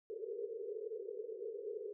white band-pass noise, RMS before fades -44 dBFS, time 0.1-1.93 s, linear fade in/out 0 ms, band 400 to 470 Hz, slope 96 dB/octave, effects none

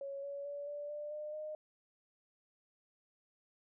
sine tone with pitch steps, 554.4 / 563.8 / 573.3 / 583 / 592.8 / 602.8 / 613 Hz, C#5 / C#5 / D5 / D5 / D5 / D5 / D#5, 0 / +29 / -42 / -13 / +16 / +45 / -26 cents, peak -40 dBFS, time 0.01-1.55 s, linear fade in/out 2 ms, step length 220 ms, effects none

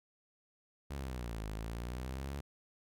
sawtooth linear two-way sweep, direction down then up, 71.3 to 51.91 to 71.3 Hz, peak -35 dBFS, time 0.9-2.41 s, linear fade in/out 10 ms, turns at 1.47 s, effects none

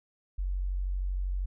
sine tone, 46.37 Hz, F#1, 5 cents sharp, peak -28 dBFS, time 0.38-1.46 s, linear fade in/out 10 ms, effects none

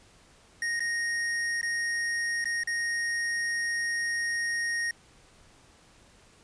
square tone with dropouts, 1864.7 Hz, A#6, in tune, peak -28 dBFS, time 0.62-4.91 s, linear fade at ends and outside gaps 2 ms, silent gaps 0.795-0.804 / 1.613-1.629 / 2.443-2.455 / 2.635-2.673 s, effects pink hiss -58 dBFS RMS until 6.43 s + resampled to 22050 Hz

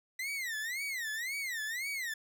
40% pulse tone with vibrato, 1975.5 Hz, B6, in tune, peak -34 dBFS, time 0.19-2.14 s, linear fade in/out 5 ms, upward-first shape sine, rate 1.9 Hz, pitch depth 240 cents each way, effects none

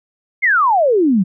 sine exponential sweep, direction down, 2200 to 174.7 Hz, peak -10 dBFS, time 0.42-1.24 s, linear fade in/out 20 ms, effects none

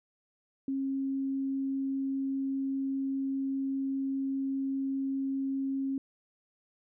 sine tone, 270.5 Hz, C#4, 42 cents flat, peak -29 dBFS, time 0.68-5.98 s, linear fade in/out 2 ms, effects none

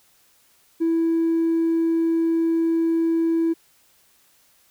sine tone with hard clipping, 329.6 Hz, E4, in tune, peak -18 dBFS, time 0.8-3.54 s, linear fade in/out 20 ms, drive 1 dB, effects white hiss -59 dBFS RMS until 4.7 s

